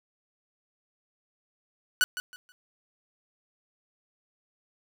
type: tone with echo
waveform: sawtooth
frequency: 1480 Hz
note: F#6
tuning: in tune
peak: -16 dBFS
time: 2.01-2.04 s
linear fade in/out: 0 ms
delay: 160 ms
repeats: 3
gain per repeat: -12 dB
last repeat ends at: 2.52 s
effects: none